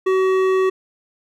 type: tone with hard clipping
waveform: sine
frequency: 377.5 Hz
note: F#4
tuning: 35 cents sharp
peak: -16 dBFS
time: 0.06-0.7 s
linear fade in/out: 10 ms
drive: 12 dB
effects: none